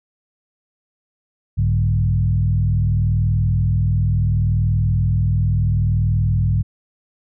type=tone with frequency modulation; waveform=sine; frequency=103.83 Hz; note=G#2; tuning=in tune; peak=-14 dBFS; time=1.57-6.63 s; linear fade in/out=20 ms; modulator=40.7 Hz; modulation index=1.1; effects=none